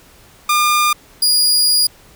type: tone pair in turn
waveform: sawtooth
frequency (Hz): 1206 / 4873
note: D6 / D#8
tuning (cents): +46 / -37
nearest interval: 2 octaves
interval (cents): 2417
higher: second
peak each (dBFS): -8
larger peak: neither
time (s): 0.49-0.93 / 1.22-1.87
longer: second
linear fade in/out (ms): 5
effects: pink hiss -46 dBFS RMS until 2.15 s